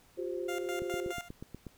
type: chord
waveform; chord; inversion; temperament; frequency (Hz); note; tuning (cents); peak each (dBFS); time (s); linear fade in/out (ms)
sine; F suspended second; none; equal with one note detuned; 354.5 / 392 / 523.3; F4 / G4 / C5; +26 / 0 / 0; -36 / -39 / -40; 0.17-1.13; 20
type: tone with tremolo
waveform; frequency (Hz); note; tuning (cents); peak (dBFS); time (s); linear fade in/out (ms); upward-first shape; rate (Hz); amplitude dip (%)
15% pulse; 700; F5; +4; -31; 0.48-1.29; 10; square; 4.8; 75
type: click train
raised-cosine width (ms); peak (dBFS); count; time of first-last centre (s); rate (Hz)
3; -29; 8; 0.82-1.667; 8.26
effects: pink hiss -63 dBFS RMS until 1.77 s